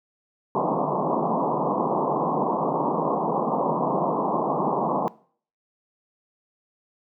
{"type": "band-pass noise", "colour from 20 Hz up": "white", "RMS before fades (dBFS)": -24, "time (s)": [0.55, 5.08], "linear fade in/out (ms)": 0, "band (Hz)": [140, 1100], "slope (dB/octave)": 96, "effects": ["noise-tail reverb RT60 0.5 s tail -21 dB re dry"]}